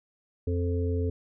harmonic tone, 87.31 Hz, F2, in tune, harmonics 1 / 3 / 5 / 6, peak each -26 / -34 / -32 / -43 dBFS, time 0.47-1.1 s, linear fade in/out 5 ms, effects none

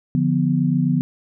sine chord, B diminished, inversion first, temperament equal, 146.83 / 174.61 / 246.9 Hz, D3 / F3 / B3, 0 / 0 / 0 cents, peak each -20 dBFS, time 0.15-1.01 s, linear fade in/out 0 ms, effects none

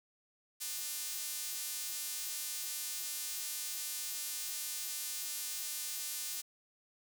sawtooth tone with high-pass filter, 300.9 Hz, D4, 42 cents sharp, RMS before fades -40 dBFS, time 0.6-6.42 s, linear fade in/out 20 ms, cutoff 6400 Hz, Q 0.58, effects none

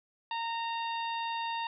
harmonic tone, 922 Hz, A#5, 19 cents flat, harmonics 1 / 2 / 3 / 4 / 5, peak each -33 / -43 / -41 / -43 / -51 dBFS, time 0.31-1.67 s, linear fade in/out 2 ms, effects none

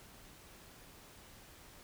silence, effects pink hiss -57 dBFS RMS until 1.83 s

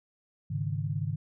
sine chord, Ab suspended fourth, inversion none, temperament equal, 103.83 / 138.59 / 155.56 Hz, Ab2 / Db3 / Eb3, 0 / 0 / 0 cents, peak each -33 dBFS, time 0.5-1.16 s, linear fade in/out 10 ms, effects none

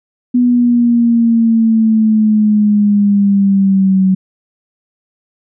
sine exponential sweep, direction down, 246.9 to 187.8 Hz, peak -7 dBFS, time 0.34-4.15 s, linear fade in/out 10 ms, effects none

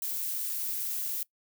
violet noise with high-pass filter sweep, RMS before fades -33 dBFS, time 0.02-1.23 s, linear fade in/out 2 ms, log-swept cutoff 470 to 1300 Hz, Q 1, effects noise-tail reverb RT60 0.1 s tail -21 dB re dry

